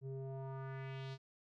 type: tone with low-pass filter sweep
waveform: square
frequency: 133.9 Hz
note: C3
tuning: 40 cents sharp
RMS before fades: -45 dBFS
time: 0.01-1.18 s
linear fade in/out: 50 ms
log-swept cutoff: 310 to 4800 Hz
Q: 2.1
effects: none